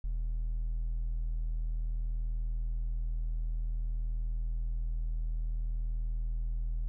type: tone with hard clipping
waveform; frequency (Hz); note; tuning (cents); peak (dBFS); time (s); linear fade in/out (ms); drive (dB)
triangle; 40.27; E1; -40; -29; 0.04-6.88; 0; 1
effects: none